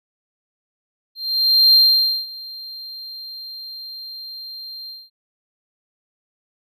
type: tone with ADSR envelope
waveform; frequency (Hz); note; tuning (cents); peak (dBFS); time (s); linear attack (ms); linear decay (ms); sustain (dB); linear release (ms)
triangle; 4177; C8; -4; -7; 1.15-5.1; 590; 520; -23; 210
effects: none